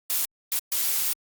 blue noise bursts at uneven times, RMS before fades -25 dBFS, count 3, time 0.1-0.25 / 0.52-0.59 / 0.72-1.13 s, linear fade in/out 0 ms, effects Opus 48 kbps

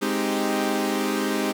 sawtooth chord, Ab major seventh, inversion none, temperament equal, 207.7 / 261.6 / 311.1 / 392 Hz, Ab3 / C4 / Eb4 / G4, 0 / 0 / 0 / 0 cents, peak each -24 dBFS, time 0.01-1.53 s, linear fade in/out 20 ms, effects none

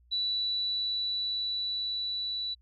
sine tone with level ramp, 3951 Hz, B7, in tune, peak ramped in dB -27 to -31 dBFS, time 0.11-2.55 s, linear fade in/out 20 ms, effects added 60 Hz sine -59 dBFS peak until 2.61 s

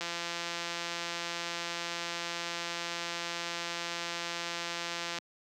click train, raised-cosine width 0.2 ms, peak -18 dBFS, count 886, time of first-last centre 0.01-5.185 s, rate 171 Hz, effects high-pass 200 Hz 12 dB/octave

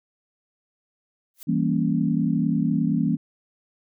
blue noise with exponential growth, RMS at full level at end -36 dBFS, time 1.34-1.43 s, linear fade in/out 1 ms, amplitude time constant 18 ms
sine chord, E diminished seventh, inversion none, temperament equal, 164.81 / 196 / 233.1 / 277.2 Hz, E3 / G3 / Bb3 / Db4, 0 / 0 / 0 / 0 cents, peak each -24 / -26 / -24 / -26 dBFS, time 1.47-3.17 s, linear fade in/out 20 ms
effects none

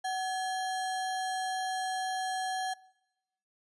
sine tone with sample-and-hold, 751 Hz, F#5, 26 cents sharp, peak -30 dBFS, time 0.04-2.74 s, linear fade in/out 10 ms, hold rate 2450 Hz, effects noise-tail reverb RT60 0.9 s tail -22 dB re dry + resampled to 24000 Hz

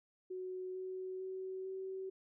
sine tone with pitch steps, 370 / 373.4 / 376.9 / 380.4 Hz, F#4 / F#4 / F#4 / F#4, 0 / +16 / +32 / +48 cents, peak -40 dBFS, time 0.3-2.1 s, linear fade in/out 10 ms, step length 450 ms, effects none

